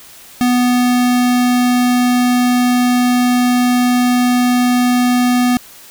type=tone; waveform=square; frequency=246.9 Hz; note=B3; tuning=in tune; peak=-11 dBFS; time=0.41-5.57 s; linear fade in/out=0 ms; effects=white hiss -39 dBFS RMS until 5.9 s